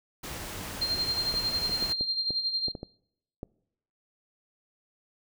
pink noise, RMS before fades -38 dBFS, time 0.23-1.93 s, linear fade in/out 10 ms
sine tone with tremolo, 4186 Hz, C8, in tune, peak -24 dBFS, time 0.81-2.72 s, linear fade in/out 10 ms, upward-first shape sine, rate 11 Hz, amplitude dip 60%
clicks, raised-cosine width 2 ms, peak -23 dBFS, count 9, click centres 1.341 / 1.695 / 1.826 / 2.01 / 2.306 / 2.683 / 2.752 / 2.831 / 3.431 s
effects noise-tail reverb RT60 0.8 s tail -24 dB re dry

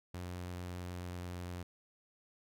sawtooth tone with pitch glide, 89.3 to 88.79 Hz, F2 to F2, +39 to +29 cents, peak -37 dBFS, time 0.14-1.63 s, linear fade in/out 5 ms, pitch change -10 cents, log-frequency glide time 0.79-1.42 s, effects none

